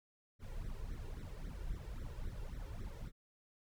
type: noise with flanger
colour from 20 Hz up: brown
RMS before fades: -44 dBFS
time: 0.39-3.12 s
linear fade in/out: 50 ms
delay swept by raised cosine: 0.51 to 2.21 ms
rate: 3.7 Hz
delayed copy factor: +0.9
effects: none